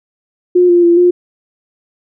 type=tone with pitch steps; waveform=sine; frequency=358 / 348.8 / 342.9 / 354.8 Hz; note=F4 / F4 / F4 / F4; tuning=+43 / -2 / -32 / +27 cents; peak=-5 dBFS; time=0.55-1.11 s; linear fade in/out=10 ms; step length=140 ms; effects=none